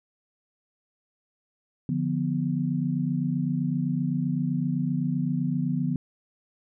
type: chord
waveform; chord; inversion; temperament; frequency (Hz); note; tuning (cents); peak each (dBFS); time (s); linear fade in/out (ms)
sine; B diminished; first; equal; 146.83 / 174.61 / 246.9; D3 / F3 / B3; 0 / 0 / 0; -28; 1.89-5.96; 2
effects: none